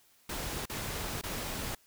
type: noise with dropouts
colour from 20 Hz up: pink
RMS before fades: -37 dBFS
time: 0.29-1.75 s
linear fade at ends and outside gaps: 5 ms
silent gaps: 0.657-0.696 / 1.214-1.235 s
effects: white hiss -65 dBFS RMS until 1.86 s